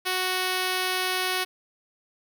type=tone; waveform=5% pulse; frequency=370 Hz; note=F#4; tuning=in tune; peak=-13 dBFS; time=0.05-1.45 s; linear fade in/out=20 ms; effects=none